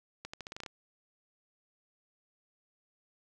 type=accelerating click train; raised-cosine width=0.2 ms; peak=-24 dBFS; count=9; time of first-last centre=0.25-0.662 s; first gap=85 ms; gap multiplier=0.85; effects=none